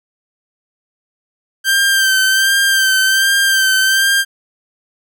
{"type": "tone with vibrato", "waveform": "sawtooth", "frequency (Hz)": 1568, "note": "G6", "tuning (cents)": 0, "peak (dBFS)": -7, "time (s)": [1.64, 4.25], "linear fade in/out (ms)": 50, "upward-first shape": "sine", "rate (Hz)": 1.3, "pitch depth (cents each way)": 34, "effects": []}